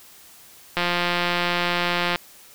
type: click train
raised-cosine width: 0.3 ms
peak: -6 dBFS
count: 244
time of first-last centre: 0.77-2.159 s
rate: 175 Hz
effects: white hiss -48 dBFS RMS until 2.54 s